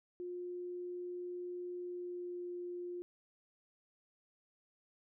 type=tone with pitch glide; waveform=sine; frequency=355.9 to 353.4 Hz; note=F4 to F4; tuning=+33 to +21 cents; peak=-40 dBFS; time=0.2-3.02 s; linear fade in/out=0 ms; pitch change=-12 cents; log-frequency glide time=1.74-2.52 s; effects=none